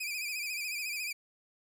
sawtooth tone with vibrato, 2428 Hz, D#7, 43 cents flat, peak -31 dBFS, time 0-1.13 s, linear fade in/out 10 ms, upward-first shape sine, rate 14 Hz, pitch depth 81 cents each way, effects none

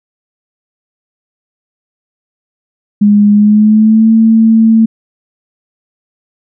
sine tone with pitch glide, 206.3 to 223.7 Hz, G#3 to A3, -11 to +29 cents, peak -3 dBFS, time 3.01-4.86 s, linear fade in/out 10 ms, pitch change +140 cents, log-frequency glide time 3.32-4.11 s, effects none

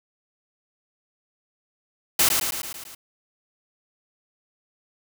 white noise with echo, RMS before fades -18 dBFS, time 2.19-2.29 s, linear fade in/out 5 ms, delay 110 ms, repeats 6, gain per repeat -4 dB, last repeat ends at 2.95 s, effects none

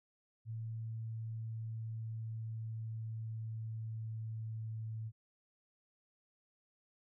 sine tone with pitch glide, 112.4 to 110.79 Hz, A2 to A2, +37 to +12 cents, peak -39 dBFS, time 0.45-5.12 s, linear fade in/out 50 ms, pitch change -25 cents, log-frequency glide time 0.79-4.98 s, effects none

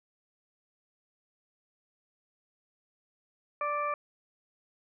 harmonic tone, 587.3 Hz, D5, in tune, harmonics 1 / 2 / 3 / 4, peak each -35 / -30 / -44 / -40 dBFS, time 3.61-3.94 s, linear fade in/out 2 ms, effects none

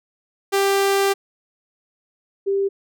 sawtooth / sine tone pair in turn, 394.3 / 394.3 Hz, G4 / G4, +10 / +10 cents, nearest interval unison, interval 0 cents, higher neither, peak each -12 / -17 dBFS, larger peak first, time 0.52-1.14 / 2.46-2.69 s, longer first, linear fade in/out 20 ms, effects none

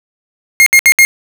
45% pulse tone bursts, 2136 Hz, C7, 35 cents sharp, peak -3 dBFS, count 4, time 0.6-1.05 s, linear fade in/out 0 ms, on 63 ms, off 66 ms, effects none

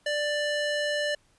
square tone with band-pass filter, 590 Hz, D5, 8 cents sharp, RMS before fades -28 dBFS, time 0.06-1.15 s, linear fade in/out 5 ms, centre 2300 Hz, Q 0.58, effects pink hiss -65 dBFS RMS until 1.38 s + resampled to 24000 Hz

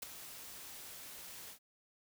white noise with ADSR envelope, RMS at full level -39 dBFS, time 0.02-1.59 s, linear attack 9 ms, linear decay 9 ms, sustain -11 dB, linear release 87 ms, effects none

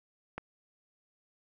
click, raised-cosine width 0.5 ms, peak -22 dBFS, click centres 0.38 s, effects none

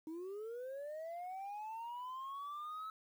sine linear sweep, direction up, 308.4 to 1302 Hz, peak -40 dBFS, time 0.07-2.9 s, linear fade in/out 2 ms, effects tanh soft clip ceiling -41 dBFS + 11-bit

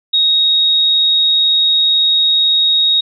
sine tone, 3762 Hz, A#7, 15 cents sharp, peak -9 dBFS, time 0.13-3.01 s, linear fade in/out 10 ms, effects none

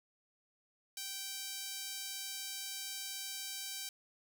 sawtooth tone with high-pass filter, 779 Hz, G5, 11 cents flat, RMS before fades -43 dBFS, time 0.97-3.89 s, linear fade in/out 2 ms, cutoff 4200 Hz, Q 0.89, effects none

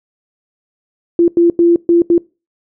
sine tone bursts at uneven times, 342.1 Hz, F4, 36 cents flat, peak -6 dBFS, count 5, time 1.19-1.28 / 1.37-1.5 / 1.59-1.76 / 1.89-2.02 / 2.1-2.18 s, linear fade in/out 2 ms, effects noise-tail reverb RT60 0.3 s tail -24 dB re dry

